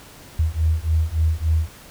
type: beating tone pair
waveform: sine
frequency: 78.1 / 81.6 Hz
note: D#2 / E2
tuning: +7 / -17 cents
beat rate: 3.5 Hz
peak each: -20 dBFS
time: 0.39-1.69 s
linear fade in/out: 5 ms
effects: pink hiss -44 dBFS RMS until 1.9 s